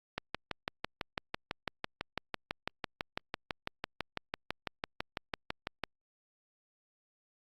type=click train; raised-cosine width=0.3 ms; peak=-17 dBFS; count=35; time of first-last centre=0.18-5.837 s; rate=6.01 Hz; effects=Opus 48 kbps